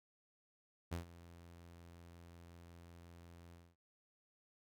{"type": "tone with ADSR envelope", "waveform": "sawtooth", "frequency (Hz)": 85.5, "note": "F2", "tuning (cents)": -36, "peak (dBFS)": -34, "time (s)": [0.91, 3.76], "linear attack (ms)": 17, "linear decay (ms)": 120, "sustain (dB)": -18, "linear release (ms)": 230, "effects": []}